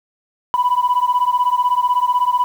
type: beating tone pair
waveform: sine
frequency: 981 / 997 Hz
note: B5 / B5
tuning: -12 / +16 cents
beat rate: 16 Hz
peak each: -15 dBFS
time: 0.54-2.44 s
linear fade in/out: 0 ms
effects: tanh soft clip ceiling -9 dBFS + 7-bit